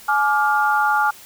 sine chord, D diminished, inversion second, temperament just, 845.8 / 1174.7 / 1409.6 Hz, Ab5 / D6 / F6, +31 / 0 / +16 cents, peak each -18 / -22 / -19 dBFS, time 0.08-1.11 s, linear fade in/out 10 ms, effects white hiss -43 dBFS RMS until 1.25 s

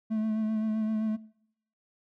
triangle tone with vibrato, 217.9 Hz, A3, 17 cents flat, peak -24 dBFS, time 0.1-1.17 s, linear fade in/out 20 ms, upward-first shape sine, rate 7.7 Hz, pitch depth 25 cents each way, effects noise-tail reverb RT60 0.7 s tail -21 dB re dry

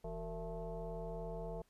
sine tone with frequency modulation, 249.6 Hz, B3, 19 cents sharp, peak -40 dBFS, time 0.04-1.62 s, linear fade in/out 5 ms, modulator 208 Hz, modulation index 2.4, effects pink hiss -75 dBFS RMS until 1.69 s + resampled to 32000 Hz

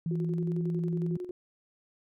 sine tone with pitch glide, 164.81 to 167.11 Hz, E3 to E3, 0 to +24 cents, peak -28 dBFS, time 0.06-1.17 s, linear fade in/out 2 ms, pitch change +24 cents, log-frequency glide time 0.25-0.38 s
sine tone with tremolo, 360 Hz, F#4, 47 cents flat, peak -33 dBFS, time 0.11-1.31 s, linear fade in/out 2 ms, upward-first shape square, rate 11 Hz, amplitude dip 60%
effects none

